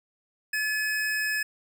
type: tone pair together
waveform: square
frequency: 1719 / 2534 Hz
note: A6 / D#7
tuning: -41 / +31 cents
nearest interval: perfect fifth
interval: 672 cents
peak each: -27 / -34 dBFS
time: 0.53-1.43 s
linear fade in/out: 5 ms
effects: none